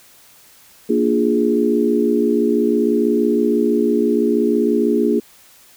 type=chord; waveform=sine; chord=Bb dominant seventh; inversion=none; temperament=equal; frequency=233.1 / 293.7 / 349.2 / 415.3 Hz; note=Bb3 / D4 / F4 / Ab4; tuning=0 / 0 / 0 / 0 cents; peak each=-18 / -20 / -20 / -18 dBFS; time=0.89-5.2 s; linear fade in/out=10 ms; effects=white hiss -48 dBFS RMS until 5.76 s